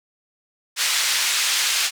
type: band-pass noise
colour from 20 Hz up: pink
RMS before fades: -21 dBFS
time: 0.76-1.91 s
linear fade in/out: 50 ms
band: 2300 to 8000 Hz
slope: 12 dB/octave
effects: none